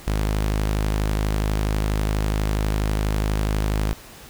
sawtooth tone, 52.2 Hz, G#1, 10 cents sharp, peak -16 dBFS, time 0.07-3.93 s, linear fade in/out 0 ms, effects pink hiss -43 dBFS RMS until 4.29 s

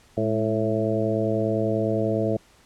harmonic tone with a mistuned harmonic, 110 Hz, A2, in tune, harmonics 1 / 2 / 3 / 4 / 5 / 6, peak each -28 / -28 / -28 / -28 / -28 / -28 dBFS, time 0.17-2.37 s, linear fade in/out 5 ms, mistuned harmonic 2, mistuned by -56 cents, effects pink hiss -56 dBFS RMS until 2.65 s + low-pass 10000 Hz 12 dB/octave

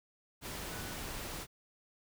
sine tone in noise, 1482 Hz, F#6, 2 cents sharp, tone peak -51 dBFS, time 0.68-0.95 s, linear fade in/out 50 ms, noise pink, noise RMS -42 dBFS, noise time 0.41-1.47 s, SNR -12 dB, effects none

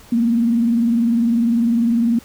sine tone with vibrato, 233.1 Hz, A#3, in tune, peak -13 dBFS, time 0.12-2.19 s, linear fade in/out 5 ms, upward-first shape sine, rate 20 Hz, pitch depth 82 cents each way, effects pink hiss -45 dBFS RMS until 2.24 s

